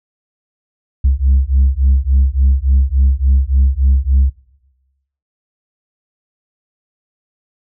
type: beating tone pair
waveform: sine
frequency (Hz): 65.41 / 68.91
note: C2 / C#2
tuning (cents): 0 / -10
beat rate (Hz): 3.5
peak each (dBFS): -11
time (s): 1.04-4.3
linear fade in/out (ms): 10
effects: noise-tail reverb RT60 1.0 s tail -20 dB re dry + tanh soft clip ceiling -5 dBFS